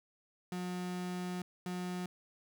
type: tone bursts at uneven times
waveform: 35% pulse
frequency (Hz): 180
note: F#3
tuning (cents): -47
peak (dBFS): -35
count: 2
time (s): 0.52-1.42 / 1.66-2.06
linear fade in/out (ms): 2
effects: none